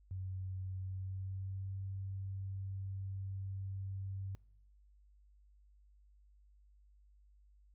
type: tone with pitch glide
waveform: sine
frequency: 93.9 to 96.65 Hz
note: F#2 to G2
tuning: +26 to -24 cents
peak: -39 dBFS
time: 0.11-4.35 s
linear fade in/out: 0 ms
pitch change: +50 cents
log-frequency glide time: 0.72-1.76 s
effects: noise-tail reverb RT60 0.7 s tail -23 dB re dry + added 50 Hz sine -62 dBFS peak until 7.74 s